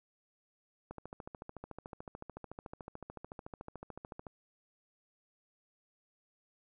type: click train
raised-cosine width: 1 ms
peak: -30 dBFS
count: 47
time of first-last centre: 0.91-4.268 s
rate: 13.7 Hz
effects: none